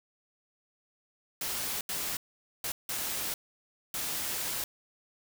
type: noise bursts at uneven times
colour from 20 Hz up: white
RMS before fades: -34 dBFS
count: 5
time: 1.41-1.81 / 1.89-2.17 / 2.64-2.72 / 2.89-3.34 / 3.94-4.64 s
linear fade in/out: 2 ms
effects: none

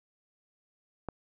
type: click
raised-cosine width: 1 ms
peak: -21 dBFS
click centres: 1.087 s
effects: none

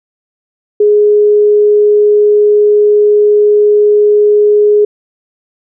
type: tone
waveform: sine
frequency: 417.2 Hz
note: G#4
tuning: 8 cents sharp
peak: -4 dBFS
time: 0.8-4.85 s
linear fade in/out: 5 ms
effects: none

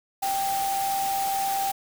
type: tone in noise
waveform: sine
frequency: 784 Hz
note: G5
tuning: in tune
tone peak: -24 dBFS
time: 0.22-1.72 s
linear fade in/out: 10 ms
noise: white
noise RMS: -33 dBFS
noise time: 0.22-1.72 s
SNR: +6 dB
effects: none

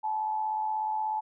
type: tone with amplitude modulation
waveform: sine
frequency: 865 Hz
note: A5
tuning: 30 cents flat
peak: -25 dBFS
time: 0.03-1.21 s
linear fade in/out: 20 ms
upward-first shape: sine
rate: 96.6 Hz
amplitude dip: 50%
effects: none

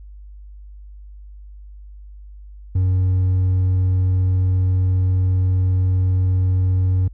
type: tone with hard clipping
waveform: sine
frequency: 92.8 Hz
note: F#2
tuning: 6 cents sharp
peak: -15 dBFS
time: 2.75-7.08 s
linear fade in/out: 5 ms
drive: 2 dB
effects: added 50 Hz sine -36 dBFS peak until 7.13 s

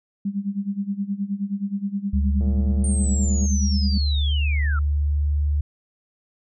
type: tone with tremolo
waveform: sine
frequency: 199.6 Hz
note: G3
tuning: 32 cents sharp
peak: -20 dBFS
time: 0.25-3.98 s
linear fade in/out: 5 ms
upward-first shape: sine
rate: 9.5 Hz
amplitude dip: 85%
type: tone with pitch glide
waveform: sine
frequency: 72 to 73.43 Hz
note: D2 to D2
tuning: -34 to 0 cents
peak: -18 dBFS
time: 2.13-5.61 s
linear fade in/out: 5 ms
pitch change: +34 cents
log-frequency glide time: 3.01-5.49 s
type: click train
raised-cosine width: 2 ms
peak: -25 dBFS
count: 119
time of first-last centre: 2.41-3.454 s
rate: 113 Hz
type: linear sweep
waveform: sine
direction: down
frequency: 8870 to 1300 Hz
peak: -28 dBFS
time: 2.84-4.79 s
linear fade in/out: 2 ms
effects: none

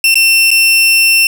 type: tone with dropouts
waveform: sawtooth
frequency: 2700 Hz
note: E7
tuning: 41 cents sharp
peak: -3 dBFS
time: 0.04-1.27 s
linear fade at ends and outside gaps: 2 ms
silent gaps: 0.143-0.155 / 0.506-0.513 s
effects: none

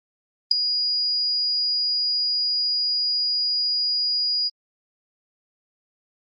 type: tone with ADSR envelope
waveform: sine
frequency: 4887 Hz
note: D#8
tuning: 32 cents flat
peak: -7 dBFS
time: 0.51-4.5 s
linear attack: 5 ms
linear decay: 4 ms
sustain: -13 dB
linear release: 30 ms
effects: Opus 24 kbps

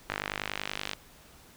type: tone with band-pass filter sweep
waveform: sawtooth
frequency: 50.4 Hz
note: G1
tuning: 49 cents sharp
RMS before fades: -37 dBFS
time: 0.09-0.95 s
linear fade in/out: 5 ms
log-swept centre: 1800 to 3400 Hz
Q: 1.3
effects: pink hiss -55 dBFS RMS until 1.56 s

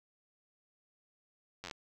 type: slowing click train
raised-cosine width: 0.2 ms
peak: -25 dBFS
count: 7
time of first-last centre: 1.64-1.712 s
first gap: 10 ms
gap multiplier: 1.07
effects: none

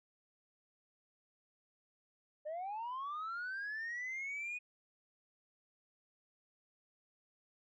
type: linear sweep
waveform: sine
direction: up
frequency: 587.3 to 2489 Hz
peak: -37 dBFS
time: 2.45-4.59 s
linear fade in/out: 20 ms
effects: tanh soft clip ceiling -37 dBFS

